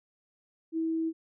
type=tone; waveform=sine; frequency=324.5 Hz; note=E4; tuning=27 cents flat; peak=-27 dBFS; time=0.72-1.13 s; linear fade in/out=50 ms; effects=none